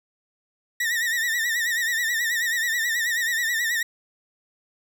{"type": "tone with vibrato", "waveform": "40% pulse", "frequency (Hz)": 1864.7, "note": "A#6", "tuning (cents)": 0, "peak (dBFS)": -21, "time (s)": [0.8, 3.83], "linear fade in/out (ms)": 5, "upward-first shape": "sine", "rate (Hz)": 9.3, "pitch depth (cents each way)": 86, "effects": []}